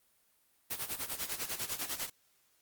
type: noise with tremolo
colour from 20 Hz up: white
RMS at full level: -35 dBFS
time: 0.7-2.1 s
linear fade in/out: 10 ms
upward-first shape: sine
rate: 10 Hz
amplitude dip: 80%
effects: white hiss -71 dBFS RMS until 2.61 s + Opus 32 kbps